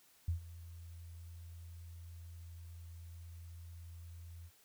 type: tone with ADSR envelope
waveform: sine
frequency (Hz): 84.4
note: E2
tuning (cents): +41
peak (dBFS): -30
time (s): 0.28-4.51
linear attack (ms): 5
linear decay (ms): 110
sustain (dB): -18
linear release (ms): 57
effects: white hiss -67 dBFS RMS until 4.64 s